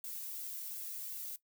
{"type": "noise with flanger", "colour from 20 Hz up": "violet", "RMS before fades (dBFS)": -43, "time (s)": [0.04, 1.36], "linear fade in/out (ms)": 2, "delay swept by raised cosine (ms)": [1.6, 2.23], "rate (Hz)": 2.7, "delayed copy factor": -0.5, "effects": ["noise-tail reverb RT60 0.1 s tail -17 dB re dry"]}